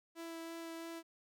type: tone with vibrato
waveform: sawtooth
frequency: 330.8 Hz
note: E4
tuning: 6 cents sharp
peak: -40 dBFS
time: 0.15-1.03 s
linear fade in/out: 50 ms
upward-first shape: sine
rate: 3 Hz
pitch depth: 9 cents each way
effects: none